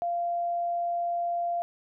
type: tone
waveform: sine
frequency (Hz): 692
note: F5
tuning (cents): -16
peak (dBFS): -26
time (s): 0.02-1.62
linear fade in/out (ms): 0
effects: none